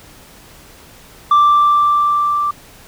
sine tone with level ramp, 1174.7 Hz, D6, in tune, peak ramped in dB -4 to -14 dBFS, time 1.31-2.51 s, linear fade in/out 5 ms, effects tanh soft clip ceiling -6 dBFS + pink hiss -42 dBFS RMS until 2.87 s

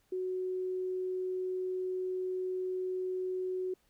sine tone, 370 Hz, F#4, in tune, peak -32 dBFS, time 0.12-3.74 s, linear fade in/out 5 ms, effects pink hiss -72 dBFS RMS until 3.89 s

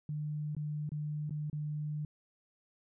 sine tone with dropouts, 150.1 Hz, D3, 38 cents sharp, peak -34 dBFS, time 0.09-2.05 s, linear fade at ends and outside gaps 2 ms, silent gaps 0.55-0.566 / 0.892-0.918 / 1.295-1.307 / 1.499-1.529 s, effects none

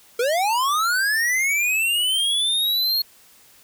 square linear sweep, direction up, 452.1 to 4300 Hz, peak -19 dBFS, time 0.19-3.02 s, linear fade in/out 5 ms, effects white hiss -52 dBFS RMS until 3.63 s

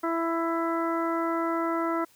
harmonic tone, 331.9 Hz, E4, 12 cents sharp, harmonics 1 / 2 / 3 / 4 / 5 / 6, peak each -28 / -32 / -33 / -31 / -45 / -41 dBFS, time 0.03-2.05 s, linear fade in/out 10 ms, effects white hiss -60 dBFS RMS until 2.15 s

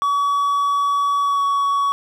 triangle tone with pitch glide, 1135 to 1123.9 Hz, C#6 to C#6, +41 to +24 cents, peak -14 dBFS, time 0.02-1.92 s, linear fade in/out 0 ms, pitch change -17 cents, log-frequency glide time 1.21-1.44 s, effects none

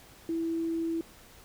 sine tone, 329.6 Hz, E4, in tune, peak -28 dBFS, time 0.29-1.01 s, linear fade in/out 2 ms, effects pink hiss -54 dBFS RMS until 1.44 s

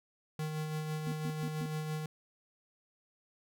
square tone with tremolo, 154.8 Hz, D#3, 9 cents flat, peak -34 dBFS, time 0.39-2.06 s, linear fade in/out 2 ms, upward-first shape sine, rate 6 Hz, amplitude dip 35%
sine tone bursts, 243.4 Hz, B3, 25 cents flat, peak -38 dBFS, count 4, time 1.07-1.66 s, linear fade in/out 0 ms, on 50 ms, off 130 ms
effects none

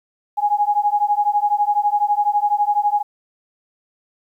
sine beating tone pair, 822 / 834 Hz, G#5 / G#5, -18 / +7 cents, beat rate 12 Hz, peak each -18 dBFS, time 0.37-3.03 s, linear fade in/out 20 ms, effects 9-bit

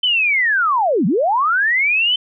sine linear two-way sweep, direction down then up, 3087 to 156.7 to 3087 Hz, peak -13 dBFS, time 0.03-2.16 s, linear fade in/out 5 ms, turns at 1.06 s, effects none

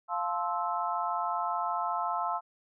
sine chord, F major seventh, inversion none, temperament just, 698.5 / 873.1 / 1047.7 / 1309.6 Hz, F5 / A5 / C6 / E6, 0 / -14 / +2 / -12 cents, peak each -34 dBFS, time 0.08-2.41 s, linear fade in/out 50 ms, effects none

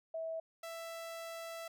sine / sawtooth tone pair in turn, 650 / 662.5 Hz, E5 / E5, -24 / +9 cents, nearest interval unison, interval 33 cents, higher second, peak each -37 / -39 dBFS, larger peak first, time 0.14-0.4 / 0.63-1.68 s, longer second, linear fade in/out 5 ms, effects none

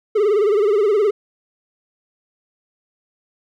triangle tone with vibrato, 415.3 Hz, G#4, in tune, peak -11 dBFS, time 0.15-1.11 s, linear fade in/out 10 ms, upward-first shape sine, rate 19 Hz, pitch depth 110 cents each way, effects none

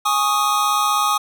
square chord, Ab suspended fourth, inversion none, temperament equal, 830.6 / 1108.7 / 1244.5 Hz, Ab5 / Db6 / Eb6, 0 / 0 / 0 cents, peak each -23 / -23 / -19 dBFS, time 0.05-1.18 s, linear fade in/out 10 ms, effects none

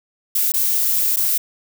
violet noise with dropouts, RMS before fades -18 dBFS, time 0.35-1.38 s, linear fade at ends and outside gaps 5 ms, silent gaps 0.52-0.538 / 1.162-1.169 s, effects none

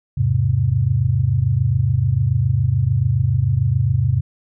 sine chord, E augmented, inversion none, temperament equal, 82.41 / 103.83 / 130.81 Hz, E2 / G#2 / B#2, 0 / 0 / 0 cents, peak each -23 / -18 / -17 dBFS, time 0.17-4.21 s, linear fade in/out 10 ms, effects none

